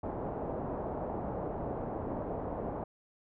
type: low-pass noise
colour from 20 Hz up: white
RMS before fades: -37 dBFS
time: 0.03-2.84 s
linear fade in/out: 5 ms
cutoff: 780 Hz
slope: 24 dB/octave
effects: none